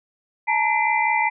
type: tone cluster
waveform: sine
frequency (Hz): 863 / 928 / 2037 / 2367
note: A5 / A#5 / C7 / D7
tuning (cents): -34 / -8 / -47 / +13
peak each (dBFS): -22 / -23 / -22 / -26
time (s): 0.47-1.3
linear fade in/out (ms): 20
effects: none